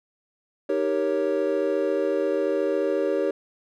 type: chord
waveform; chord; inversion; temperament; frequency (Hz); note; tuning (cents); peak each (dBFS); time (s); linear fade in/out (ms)
triangle; Eb dominant seventh; none; equal; 311.1 / 392 / 466.2 / 554.4; Eb4 / G4 / Bb4 / Db5; 0 / 0 / 0 / 0; -27 / -24 / -26 / -24; 0.69-3.31; 5
effects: none